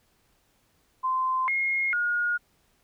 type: tone with pitch steps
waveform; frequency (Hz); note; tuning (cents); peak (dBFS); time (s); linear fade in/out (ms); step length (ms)
sine; 1036 / 2149 / 1435; C6 / C7 / F6; -17 / +46 / +47; -23; 1.03-2.38; 20; 450
effects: pink hiss -67 dBFS RMS until 2.83 s